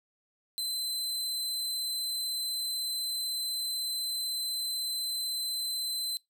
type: tone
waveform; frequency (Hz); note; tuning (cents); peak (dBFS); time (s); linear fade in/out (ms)
sawtooth; 4059; B7; +47; -28; 0.58-6.17; 0
effects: noise-tail reverb RT60 0.2 s tail -25 dB re dry